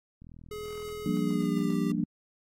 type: click train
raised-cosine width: 5 ms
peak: -37 dBFS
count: 37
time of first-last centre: 0.22-1.096 s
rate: 41.1 Hz
type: tone with pitch glide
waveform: square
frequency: 421.9 to 393.6 Hz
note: G#4 to G4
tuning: +27 to +7 cents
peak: -37 dBFS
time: 0.51-1.92 s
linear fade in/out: 5 ms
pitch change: -120 cents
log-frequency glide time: 1.19-1.74 s
type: chord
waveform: sine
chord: G minor seventh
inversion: third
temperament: equal with one note detuned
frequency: 172.51 / 196 / 233.1 / 293.7 Hz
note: F3 / G3 / Bb3 / D4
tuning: -21 / 0 / 0 / 0 cents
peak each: -31 dBFS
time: 1.06-2.04 s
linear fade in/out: 2 ms
effects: AAC 48 kbps